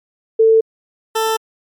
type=tone pair in turn; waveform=sine / 20% pulse; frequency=446.1 / 443.3 Hz; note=A4 / A4; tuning=+24 / +13 cents; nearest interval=unison; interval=11 cents; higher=first; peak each=-7 / -10 dBFS; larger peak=first; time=0.39-0.61 / 1.15-1.37 s; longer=neither; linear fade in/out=10 ms; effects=MP3 96 kbps